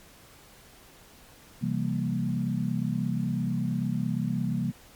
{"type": "chord", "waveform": "sine", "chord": "C dominant seventh", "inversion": "none", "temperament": "equal with one note detuned", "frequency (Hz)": [130.81, 167.11, 196, 233.1], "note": ["C3", "E3", "G3", "Bb3"], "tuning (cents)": [0, 24, 0, 0], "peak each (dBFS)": -31, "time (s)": [1.61, 4.72], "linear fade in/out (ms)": 20, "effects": ["pink hiss -53 dBFS RMS until 4.95 s", "MP3 96 kbps"]}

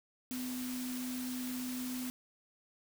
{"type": "tone in noise", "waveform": "sine", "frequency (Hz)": 252.2, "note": "B3", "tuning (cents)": 36, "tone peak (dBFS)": -37, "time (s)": [0.31, 2.1], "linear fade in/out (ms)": 0, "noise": "white", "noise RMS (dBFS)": -45, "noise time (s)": [0.31, 2.1], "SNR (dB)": 5, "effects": []}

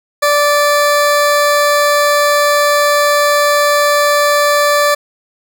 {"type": "tone", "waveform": "20% pulse", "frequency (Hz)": 584, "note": "D5", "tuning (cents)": -10, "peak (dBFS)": -4, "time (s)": [0.22, 4.95], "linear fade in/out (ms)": 10, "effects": []}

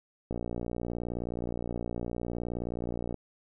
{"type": "click train", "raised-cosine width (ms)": 2, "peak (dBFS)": -21, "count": 169, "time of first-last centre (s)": [0.31, 3.143], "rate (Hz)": 59.3, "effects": []}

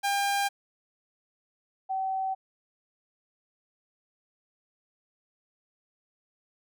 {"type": "tone pair in turn", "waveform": ["sawtooth", "sine"], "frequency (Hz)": [801, 764.7], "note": ["G5", "G5"], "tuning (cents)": [37, -43], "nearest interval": "minor second", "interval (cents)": 80, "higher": "first", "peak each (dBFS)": [-21, -27], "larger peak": "first", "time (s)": [[0.03, 0.49], [1.89, 2.35]], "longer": "neither", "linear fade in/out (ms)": 20, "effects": []}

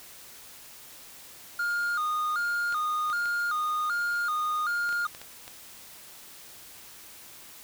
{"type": "tone with vibrato", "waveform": "triangle", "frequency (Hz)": 1318.5, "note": "E6", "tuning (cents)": 0, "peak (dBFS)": -24, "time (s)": [1.59, 5.07], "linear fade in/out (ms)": 5, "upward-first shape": "square", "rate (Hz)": 1.3, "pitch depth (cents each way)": 120}
{"type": "clicks", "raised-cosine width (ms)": 0.2, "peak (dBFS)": -25, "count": 8, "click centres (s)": [2.725, 3.1, 3.257, 4.891, 4.927, 5.149, 5.216, 5.479]}
{"effects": ["white hiss -48 dBFS RMS until 7.63 s"]}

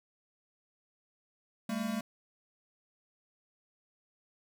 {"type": "tone pair together", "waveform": "square", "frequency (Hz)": [201.3, 225.5], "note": ["G3", "A3"], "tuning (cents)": [46, 43], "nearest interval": "major second", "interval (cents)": 197, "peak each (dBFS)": [-37, -35], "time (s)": [1.69, 2.01], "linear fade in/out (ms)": 5, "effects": []}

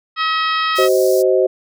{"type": "harmonic tone", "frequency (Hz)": 639, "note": "D#5", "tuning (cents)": 46, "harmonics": [2, 3, 4, 5, 6, 7, 8], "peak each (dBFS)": [-17, -23, -26, -26, -27, -34, -29], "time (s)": [0.16, 0.89], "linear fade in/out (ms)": 50}
{"type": "high-pass noise", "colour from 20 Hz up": "pink", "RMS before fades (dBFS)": -30, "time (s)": [0.75, 1.23], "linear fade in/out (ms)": 20, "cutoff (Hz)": 4600, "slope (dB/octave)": 48}
{"type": "chord", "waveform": "sine", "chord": "C diminished", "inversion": "second", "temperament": "just", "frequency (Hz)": [376.7, 523.3, 627.9], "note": ["Gb4", "C5", "Eb5"], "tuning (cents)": [31, 0, 16], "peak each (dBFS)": [-14, -15, -18], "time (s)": [0.78, 1.47], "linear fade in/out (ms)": 10}
{"effects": []}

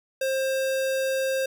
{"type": "tone", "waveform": "square", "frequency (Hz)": 531, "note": "C5", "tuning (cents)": 25, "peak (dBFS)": -24, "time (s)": [0.21, 1.46], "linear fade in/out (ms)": 5, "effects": []}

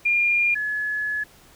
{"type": "tone pair in turn", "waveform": "sine", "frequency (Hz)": [2409, 1703.4], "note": ["D7", "G#6"], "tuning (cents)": [43, 43], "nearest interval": "tritone", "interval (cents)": 600, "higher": "first", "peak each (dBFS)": [-17, -23], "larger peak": "first", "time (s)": [[0.05, 0.55], [0.55, 1.24]], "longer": "second", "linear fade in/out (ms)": 10, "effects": ["pink hiss -52 dBFS RMS until 1.55 s"]}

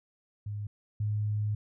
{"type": "tone pair in turn", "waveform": "sine", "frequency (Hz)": [103.7, 105.33], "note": ["G#2", "G#2"], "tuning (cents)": [-2, 25], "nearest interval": "unison", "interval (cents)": 27, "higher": "second", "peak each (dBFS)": [-33, -27], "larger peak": "second", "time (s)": [[0.46, 0.67], [1, 1.55]], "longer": "second", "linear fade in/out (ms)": 5, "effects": []}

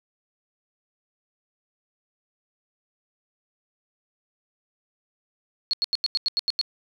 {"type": "tone bursts", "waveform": "sine", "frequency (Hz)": 4331, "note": "C#8", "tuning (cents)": -41, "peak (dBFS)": -20, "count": 9, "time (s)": [5.71, 6.613], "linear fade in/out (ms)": 0, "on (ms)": 23, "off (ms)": 87, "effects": []}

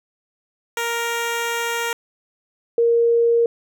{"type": "tone pair in turn", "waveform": ["10% pulse", "sine"], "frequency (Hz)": [467.2, 467.2], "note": ["A#4", "A#4"], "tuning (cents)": [4, 4], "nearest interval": "unison", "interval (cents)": 0, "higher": "neither", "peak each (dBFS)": -13, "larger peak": "neither", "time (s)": [[0.77, 1.93], [2.78, 3.46]], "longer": "first", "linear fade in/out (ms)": 2, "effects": []}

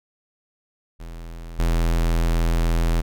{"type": "tone with level steps", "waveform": "square", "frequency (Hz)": 41.72, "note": "E1", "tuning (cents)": 22, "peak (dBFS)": [-34, -18], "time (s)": [0.99, 3.02], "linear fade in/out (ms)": 20, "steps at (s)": 1.59, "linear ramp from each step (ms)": 2, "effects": []}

